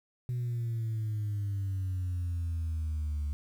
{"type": "exponential sweep", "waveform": "sine", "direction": "down", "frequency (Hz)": [124.5, 72.1], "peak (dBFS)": -28, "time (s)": [0.29, 3.33], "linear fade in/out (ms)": 0, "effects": ["tanh soft clip ceiling -28 dBFS", "10-bit"]}